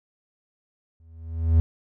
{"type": "tone with exponential growth", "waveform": "triangle", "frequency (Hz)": 81.7, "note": "E2", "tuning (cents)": -15, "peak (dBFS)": -10, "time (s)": [1, 1.6], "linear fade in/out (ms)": 0, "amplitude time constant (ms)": 130, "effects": []}